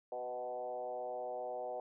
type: tone with frequency modulation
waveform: sine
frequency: 622.3 Hz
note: D#5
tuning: in tune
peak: -38 dBFS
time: 0.12-1.8 s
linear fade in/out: 2 ms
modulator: 124 Hz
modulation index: 1.4
effects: none

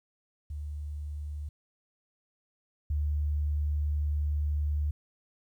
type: tone pair in turn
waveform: sine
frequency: 74.1 / 74.1 Hz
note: D2 / D2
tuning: +16 / +16 cents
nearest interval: unison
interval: 0 cents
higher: neither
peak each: -34 / -26 dBFS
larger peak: second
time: 0.5-1.49 / 2.9-4.91 s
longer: second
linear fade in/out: 5 ms
effects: 11-bit

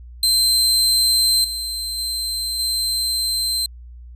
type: tone with level steps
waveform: sawtooth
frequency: 4111 Hz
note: C8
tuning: 31 cents flat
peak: -11 / -21 / -19 / -16 dBFS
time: 0.23-3.66 s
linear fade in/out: 2 ms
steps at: 1.44 / 1.98 / 2.59 s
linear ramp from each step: 5 ms
effects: added 60 Hz sine -36 dBFS peak until 4.15 s + resampled to 32000 Hz

